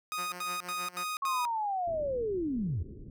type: tone bursts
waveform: sawtooth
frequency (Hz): 1244.5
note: D#6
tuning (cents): 0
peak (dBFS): -29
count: 5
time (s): 0.12-1.452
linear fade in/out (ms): 0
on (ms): 200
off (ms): 83
type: tone with tremolo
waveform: 5% pulse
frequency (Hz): 178.7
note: F3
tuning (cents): +40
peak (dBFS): -29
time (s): 0.17-1.05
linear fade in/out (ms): 20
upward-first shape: sine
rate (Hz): 6.4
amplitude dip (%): 80
type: linear sweep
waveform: sine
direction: down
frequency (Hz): 1108.7 to 70.1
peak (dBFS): -29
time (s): 1.22-2.83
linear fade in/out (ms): 5
type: low-pass noise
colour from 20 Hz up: pink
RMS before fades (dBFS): -46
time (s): 1.87-3.1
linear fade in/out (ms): 2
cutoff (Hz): 420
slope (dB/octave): 48
effects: none